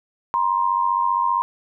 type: tone pair together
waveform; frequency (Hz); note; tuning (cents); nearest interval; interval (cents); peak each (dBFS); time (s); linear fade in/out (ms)
sine; 951.3 / 1046.5; A#5 / C6; +35 / 0; major second; 165; -20; 0.34-1.42; 0
effects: none